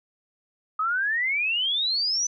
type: exponential sweep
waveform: sine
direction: up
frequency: 1244.5 to 6080 Hz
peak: -22 dBFS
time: 0.79-2.27 s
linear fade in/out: 5 ms
effects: none